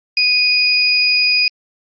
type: tone pair together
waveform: sine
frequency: 2478 / 4930 Hz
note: D#7 / D#8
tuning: -8 / -17 cents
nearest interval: octave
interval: 1191 cents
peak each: -14 dBFS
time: 0.17-1.48 s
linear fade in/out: 2 ms
effects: Opus 48 kbps